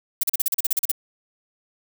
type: noise bursts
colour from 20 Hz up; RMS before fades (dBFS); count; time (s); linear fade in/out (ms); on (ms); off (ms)
violet; -20; 12; 0.21-0.916; 5; 24; 38
effects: none